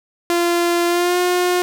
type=tone with pitch glide; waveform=sawtooth; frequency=345.1 to 358.1 Hz; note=F4 to F4; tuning=-21 to +43 cents; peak=-11 dBFS; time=0.3-1.62 s; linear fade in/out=0 ms; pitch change=+64 cents; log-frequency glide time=0.87-1.18 s; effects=none